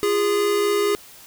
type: tone pair together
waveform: square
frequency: 346.6 / 410.8 Hz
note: F4 / G#4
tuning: -13 / -19 cents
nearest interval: minor third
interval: 294 cents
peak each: -27 / -19 dBFS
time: 0.03-0.95 s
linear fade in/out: 0 ms
effects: white hiss -45 dBFS RMS until 1.26 s